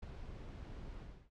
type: noise with ADSR envelope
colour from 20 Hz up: brown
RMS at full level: -43 dBFS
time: 0.02-1.3 s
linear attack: 13 ms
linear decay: 10 ms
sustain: -5 dB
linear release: 320 ms
effects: low-pass 5000 Hz 12 dB/octave